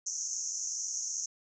white band-pass noise, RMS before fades -36 dBFS, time 0.06-1.26 s, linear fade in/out 5 ms, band 5800 to 6700 Hz, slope 96 dB/octave, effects none

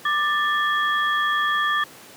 sine tone cluster, 1185 / 1768 / 3316 Hz, D6 / A6 / G#7, +15 / +8 / -3 cents, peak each -22 / -22 / -29 dBFS, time 0.05-1.84 s, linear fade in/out 5 ms, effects pink hiss -44 dBFS RMS until 2.16 s + high-pass 200 Hz 12 dB/octave

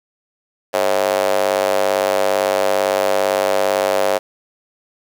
square tone with high-pass filter, 48.88 Hz, G1, 4 cents flat, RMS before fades -17 dBFS, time 0.73-4.19 s, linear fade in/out 20 ms, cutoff 570 Hz, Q 4.1, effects 7-bit

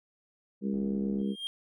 harmonic tone, 67.6 Hz, C#2, 43 cents flat, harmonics 3 / 4 / 5 / 6 / 7, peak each -29 / -38 / -39 / -41 / -42 dBFS, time 0.61-1.36 s, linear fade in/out 50 ms
click train, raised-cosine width 2 ms, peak -36 dBFS, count 38, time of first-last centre 0.74-1.214 s, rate 78 Hz
triangle tone with exponential growth, 3211 Hz, G7, 41 cents sharp, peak -28 dBFS, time 1.19-1.47 s, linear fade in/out 0 ms, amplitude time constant 60 ms
effects none

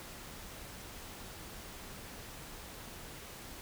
silence, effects pink hiss -48 dBFS RMS until 3.61 s

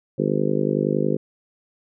harmonic tone, 50.8 Hz, G#1, 38 cents flat, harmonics 3 / 4 / 5 / 6 / 7 / 8 / 9 / 10, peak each -26 / -26 / -27 / -30 / -26 / -26 / -28 / -29 dBFS, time 0.18-1.17 s, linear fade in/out 10 ms, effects none

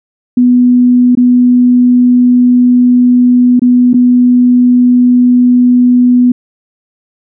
sine tone with dropouts, 246.9 Hz, B3, in tune, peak -3 dBFS, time 0.37-6.32 s, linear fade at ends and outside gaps 5 ms, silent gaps 1.152-1.172 / 3.595-3.618 / 3.933-3.941 s, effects none

